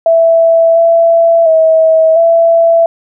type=tone with pitch steps; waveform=sine; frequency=661 / 668 / 643 / 667 Hz; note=E5 / E5 / E5 / E5; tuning=+5 / +23 / -43 / +20 cents; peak=-4 dBFS; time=0.06-2.86 s; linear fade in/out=2 ms; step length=700 ms; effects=none